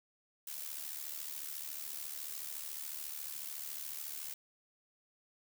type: noise with amplitude modulation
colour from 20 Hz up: blue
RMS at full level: -40 dBFS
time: 0.47-4.34 s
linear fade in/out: 5 ms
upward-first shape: sine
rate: 74 Hz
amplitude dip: 70%
effects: none